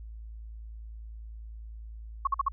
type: tone bursts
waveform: sine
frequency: 1101 Hz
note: C#6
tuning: 12 cents flat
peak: -22 dBFS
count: 4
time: 2.25-2.485 s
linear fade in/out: 5 ms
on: 22 ms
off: 49 ms
effects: added 55 Hz sine -40 dBFS peak until 2.52 s